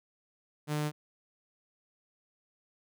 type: tone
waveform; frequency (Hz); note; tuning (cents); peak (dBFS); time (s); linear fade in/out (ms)
sawtooth; 150; D3; +37; -26; 0.67-0.92; 50
effects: none